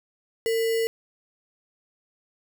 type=tone with sample-and-hold; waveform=sine; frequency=453.5 Hz; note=A#4; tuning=48 cents flat; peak=-21 dBFS; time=0.46-0.87 s; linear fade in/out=0 ms; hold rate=2450 Hz; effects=none